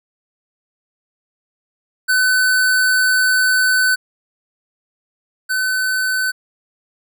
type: tone pair in turn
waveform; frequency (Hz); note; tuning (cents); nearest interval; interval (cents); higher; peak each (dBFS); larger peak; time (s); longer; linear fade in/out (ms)
square; 1510 / 1515.6; F#6 / F#6; +35 / +41; unison; 6; second; -13 / -17; first; 2.08-3.96 / 5.49-6.32; first; 20
effects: none